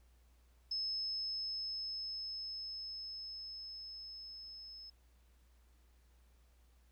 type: tone with level ramp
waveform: sine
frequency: 5200 Hz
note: E8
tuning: 24 cents flat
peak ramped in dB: -35 to -49 dBFS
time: 0.71-4.9 s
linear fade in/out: 5 ms
effects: added 60 Hz sine -64 dBFS peak until 6.91 s + pink hiss -75 dBFS RMS until 6.91 s